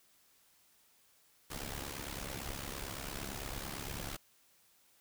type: noise with amplitude modulation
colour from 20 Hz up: pink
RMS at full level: -39 dBFS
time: 1.5-4.17 s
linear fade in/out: 10 ms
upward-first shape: sine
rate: 68.9 Hz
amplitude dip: 75%
effects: white hiss -68 dBFS RMS until 5 s